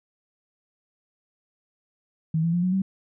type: tone with pitch steps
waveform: sine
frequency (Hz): 160 / 167.37 / 175.09 / 183.16 / 191.6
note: D#3 / E3 / F3 / F#3 / G3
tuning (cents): +49 / +27 / +5 / -17 / -39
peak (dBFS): -20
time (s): 2.34-2.82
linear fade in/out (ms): 5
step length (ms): 96
effects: none